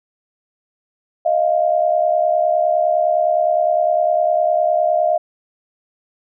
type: tone pair together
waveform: sine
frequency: 625 / 694.8 Hz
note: D#5 / F5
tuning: +8 / -9 cents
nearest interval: major second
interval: 183 cents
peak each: -16 dBFS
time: 1.25-5.18 s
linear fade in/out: 10 ms
effects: none